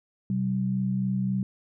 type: tone pair together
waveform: sine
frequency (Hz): 127.88 / 191.6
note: C3 / G3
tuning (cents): -39 / -39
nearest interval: perfect fifth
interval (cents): 700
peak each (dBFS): -29 / -25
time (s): 0.3-1.43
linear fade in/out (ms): 2
effects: none